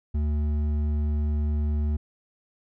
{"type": "tone with hard clipping", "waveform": "triangle", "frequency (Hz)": 74.6, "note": "D2", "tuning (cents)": 28, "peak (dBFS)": -24, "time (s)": [0.14, 1.97], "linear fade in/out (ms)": 10, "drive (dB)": 11, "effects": []}